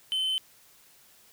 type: tone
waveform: triangle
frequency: 3063 Hz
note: G7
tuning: 41 cents flat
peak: -24 dBFS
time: 0.12-0.38 s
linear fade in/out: 0 ms
effects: white hiss -58 dBFS RMS until 1.32 s